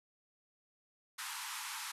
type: band-pass noise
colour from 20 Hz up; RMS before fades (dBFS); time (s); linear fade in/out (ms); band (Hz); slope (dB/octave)
pink; -43; 1.18-1.92; 10; 850 to 13000; 96
effects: none